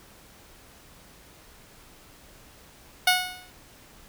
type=tone with exponential decay; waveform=10% pulse; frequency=731 Hz; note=F#5; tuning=21 cents flat; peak=-7 dBFS; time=3.07-3.51 s; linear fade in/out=5 ms; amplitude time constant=94 ms; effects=pink hiss -52 dBFS RMS until 4.08 s